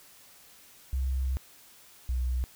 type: tone pair in turn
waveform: sine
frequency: 65.5 / 62.5 Hz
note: C2 / B1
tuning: +2 / +21 cents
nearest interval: minor second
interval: 81 cents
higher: first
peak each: -26 dBFS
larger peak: neither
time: 0.93-1.37 / 2.09-2.44 s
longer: first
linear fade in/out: 0 ms
effects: white hiss -55 dBFS RMS until 2.55 s